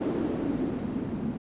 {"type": "noise with low-pass filter sweep", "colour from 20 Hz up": "blue", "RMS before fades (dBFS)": -30, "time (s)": [0, 1.38], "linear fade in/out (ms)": 20, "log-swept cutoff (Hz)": [330, 210], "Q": 2.9, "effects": ["resampled to 8000 Hz"]}